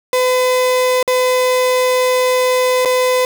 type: tone with dropouts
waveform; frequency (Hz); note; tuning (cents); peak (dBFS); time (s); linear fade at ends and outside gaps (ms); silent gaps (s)
35% pulse; 506; B4; +42; -10; 0.13-3.25; 1; 1.028-1.077 / 2.85-2.856
effects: none